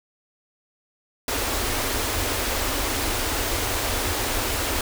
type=band-stop noise; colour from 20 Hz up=pink; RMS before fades=-25 dBFS; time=1.28-4.81 s; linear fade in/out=2 ms; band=110 to 240 Hz; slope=48 dB/octave; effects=none